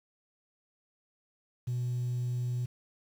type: tone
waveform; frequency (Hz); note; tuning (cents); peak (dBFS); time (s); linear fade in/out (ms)
sine; 123.1; B2; -5; -28; 1.67-2.66; 10
effects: tanh soft clip ceiling -26 dBFS + 9-bit